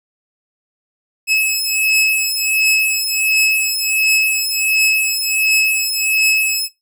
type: beating tone pair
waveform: sawtooth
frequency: 2583 / 2584.4 Hz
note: E7 / E7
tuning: -36 / -35 cents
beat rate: 1.4 Hz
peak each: -13 dBFS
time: 1.27-6.69 s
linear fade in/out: 50 ms
effects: noise-tail reverb RT60 0.2 s tail -21 dB re dry